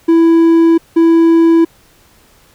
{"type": "tone bursts at uneven times", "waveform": "triangle", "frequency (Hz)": 330.9, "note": "E4", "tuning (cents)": 7, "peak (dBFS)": -3, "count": 2, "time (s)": [[0.08, 0.78], [0.96, 1.65]], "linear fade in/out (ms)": 10, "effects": ["pink hiss -48 dBFS RMS until 2.54 s"]}